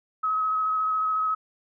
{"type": "tone with vibrato", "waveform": "sine", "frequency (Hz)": 1277, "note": "D#6", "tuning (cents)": 45, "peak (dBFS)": -22, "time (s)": [0.23, 1.35], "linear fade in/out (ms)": 10, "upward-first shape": "square", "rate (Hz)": 14, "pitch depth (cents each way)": 10, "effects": []}